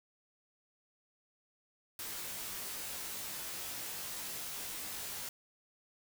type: noise with comb filter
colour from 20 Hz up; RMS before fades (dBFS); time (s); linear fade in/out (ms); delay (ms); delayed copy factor
white; -42; 1.99-5.29; 2; 18; -0.95
effects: none